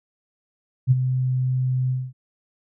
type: tone with ADSR envelope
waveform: sine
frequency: 128.4 Hz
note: C3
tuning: 32 cents flat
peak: -10 dBFS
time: 0.87-2.13 s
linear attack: 41 ms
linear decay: 29 ms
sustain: -9 dB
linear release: 230 ms
effects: none